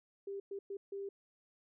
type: tone bursts at uneven times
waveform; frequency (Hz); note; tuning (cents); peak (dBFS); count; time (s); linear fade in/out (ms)
sine; 396.3; G4; +19; -39; 4; 0.27-0.4 / 0.51-0.59 / 0.7-0.77 / 0.92-1.09; 5
effects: none